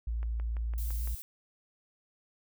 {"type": "tone", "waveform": "sine", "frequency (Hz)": 57, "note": "A#1", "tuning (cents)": -38, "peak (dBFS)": -30, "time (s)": [0.07, 1.15], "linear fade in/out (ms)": 5}
{"type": "click train", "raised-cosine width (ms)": 0.5, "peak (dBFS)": -34, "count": 6, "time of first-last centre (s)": [0.23, 1.075], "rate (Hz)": 5.92}
{"type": "noise", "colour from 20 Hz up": "violet", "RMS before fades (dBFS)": -44, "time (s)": [0.78, 1.22], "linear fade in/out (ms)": 0}
{"effects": []}